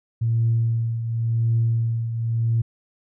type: tone with tremolo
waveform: sine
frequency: 115 Hz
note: A#2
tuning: 23 cents flat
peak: -15 dBFS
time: 0.21-2.62 s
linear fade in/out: 10 ms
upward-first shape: triangle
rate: 0.92 Hz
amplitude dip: 65%
effects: tanh soft clip ceiling -12 dBFS